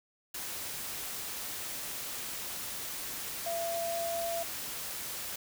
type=tone in noise; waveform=sine; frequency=676 Hz; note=E5; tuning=43 cents sharp; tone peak=-32 dBFS; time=3.46-4.43 s; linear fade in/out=5 ms; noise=white; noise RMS=-39 dBFS; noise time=0.34-5.36 s; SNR=+4 dB; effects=none